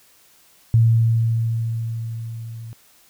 sine tone with level ramp, 114.2 Hz, A#2, 35 cents flat, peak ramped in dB -10 to -32 dBFS, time 0.74-2.73 s, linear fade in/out 0 ms, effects white hiss -54 dBFS RMS until 3.09 s

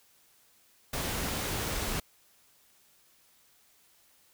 pink noise, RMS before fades -33 dBFS, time 0.93-2 s, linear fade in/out 5 ms, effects white hiss -64 dBFS RMS until 4.33 s

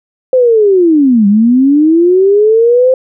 sine linear two-way sweep, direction down then up, 523.3 to 196.6 to 523.3 Hz, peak -4 dBFS, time 0.33-2.94 s, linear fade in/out 2 ms, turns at 1.27 s, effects none

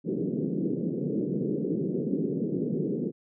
pink band-pass noise, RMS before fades -29 dBFS, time 0.04-3.12 s, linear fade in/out 50 ms, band 150 to 450 Hz, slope 48 dB/octave, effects none

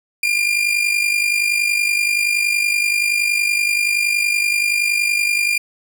40% pulse tone with amplitude modulation, 2402 Hz, D7, 38 cents sharp, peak -12 dBFS, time 0.23-5.58 s, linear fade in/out 5 ms, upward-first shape sine, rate 50.6 Hz, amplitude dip 60%, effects none

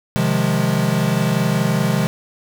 square chord, F minor seventh, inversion second, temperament equal with one note detuned, 130.81 / 155.56 / 176.24 / 207.7 Hz, C3 / Eb3 / F3 / Ab3, 0 / 0 / +16 / 0 cents, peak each -22 dBFS, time 0.16-2.07 s, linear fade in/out 0 ms, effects none

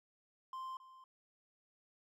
triangle tone with echo, 1045 Hz, C6, 2 cents flat, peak -40 dBFS, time 0.53-0.77 s, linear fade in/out 2 ms, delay 270 ms, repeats 1, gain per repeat -14 dB, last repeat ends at 1.04 s, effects none

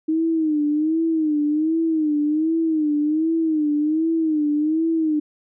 sine tone with vibrato, 311.1 Hz, D#4, in tune, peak -17 dBFS, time 0.08-5.2 s, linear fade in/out 10 ms, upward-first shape sine, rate 1.3 Hz, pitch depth 93 cents each way, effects none

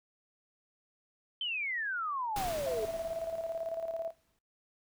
sine exponential sweep, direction down, 3136 to 415.3 Hz, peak -32 dBFS, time 1.41-2.85 s, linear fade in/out 2 ms
pink noise with exponential decay, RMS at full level -37 dBFS, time 2.36-4.39 s, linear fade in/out 2 ms, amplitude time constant 440 ms
sine tone with tremolo, 659.3 Hz, E5, in tune, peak -31 dBFS, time 2.66-4.11 s, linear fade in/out 10 ms, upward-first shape square, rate 18 Hz, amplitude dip 50%
effects noise-tail reverb RT60 0.4 s tail -24 dB re dry

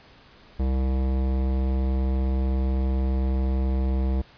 sine tone with hard clipping, 65.41 Hz, C2, in tune, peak -23 dBFS, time 0.59-4.22 s, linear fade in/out 10 ms, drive 17 dB, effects pink hiss -52 dBFS RMS until 4.37 s + resampled to 11025 Hz

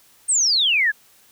sine exponential sweep, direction down, 8870 to 1620 Hz, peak -15 dBFS, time 0.28-0.92 s, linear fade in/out 20 ms, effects white hiss -54 dBFS RMS until 1.31 s

